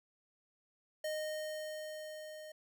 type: tone with level ramp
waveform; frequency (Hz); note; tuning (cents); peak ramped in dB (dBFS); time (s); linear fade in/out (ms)
square; 617; D#5; -15; -36 to -48; 1.04-2.52; 5
effects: none